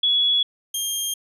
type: tone pair in turn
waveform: sine / 15% pulse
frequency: 3377 / 3209 Hz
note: G#7 / G7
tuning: +28 / +40 cents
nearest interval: minor second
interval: 88 cents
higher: first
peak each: -16 dBFS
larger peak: neither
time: 0.03-0.43 / 0.74-1.14 s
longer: neither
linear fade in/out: 5 ms
effects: resampled to 32000 Hz